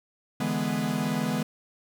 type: chord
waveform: 45% pulse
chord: E dominant seventh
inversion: third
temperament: equal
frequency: 146.83 / 164.81 / 207.7 / 246.9 Hz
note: D3 / E3 / G#3 / B3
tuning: 0 / 0 / 0 / 0 cents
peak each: -34 / -32 / -30 / -30 dBFS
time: 0.4-1.43 s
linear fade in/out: 5 ms
effects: none